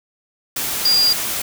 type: tone in noise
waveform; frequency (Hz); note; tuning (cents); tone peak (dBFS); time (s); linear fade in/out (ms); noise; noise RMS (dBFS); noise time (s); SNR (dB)
sine; 4806; D8; +39; -12; 0.85-1.13; 5; white; -23; 0.56-1.42; +8
effects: none